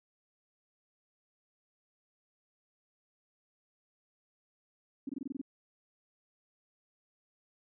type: tone bursts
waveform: sine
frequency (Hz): 272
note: C#4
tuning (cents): -33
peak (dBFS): -34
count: 8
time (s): 5.07-5.415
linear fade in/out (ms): 5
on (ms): 23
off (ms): 23
effects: none